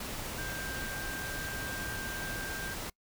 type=tone in noise; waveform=sine; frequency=1575 Hz; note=G6; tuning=8 cents sharp; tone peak=-39 dBFS; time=0.38-2.74 s; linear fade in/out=5 ms; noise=pink; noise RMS=-39 dBFS; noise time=0-2.9 s; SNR=-3 dB; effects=noise-tail reverb RT60 0.1 s tail -25 dB re dry